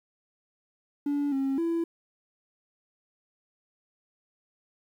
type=tone with pitch steps; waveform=triangle; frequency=287.2 / 270.6 / 334.4 Hz; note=D4 / C#4 / E4; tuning=-39 / -42 / +25 cents; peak=-22 dBFS; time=1.06-1.84 s; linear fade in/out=5 ms; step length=260 ms; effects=tanh soft clip ceiling -20 dBFS + 10-bit